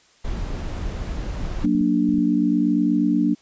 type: noise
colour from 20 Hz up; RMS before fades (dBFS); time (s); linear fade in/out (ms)
brown; -27; 0.24-1.66; 10
type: clicks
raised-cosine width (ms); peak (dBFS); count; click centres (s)
5; -26; 10; 1.247 / 1.411 / 1.586 / 1.624 / 1.666 / 1.751 / 1.811 / 2.091 / 2.142 / 2.183
type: chord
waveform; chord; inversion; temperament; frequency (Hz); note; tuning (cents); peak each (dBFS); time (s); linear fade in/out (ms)
sine; Gb augmented; none; equal; 185 / 233.1 / 293.7; Gb3 / Bb3 / D4; 0 / 0 / 0; -23 / -21 / -19; 1.63-3.35; 20
effects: white hiss -56 dBFS RMS until 3.41 s + resampled to 16000 Hz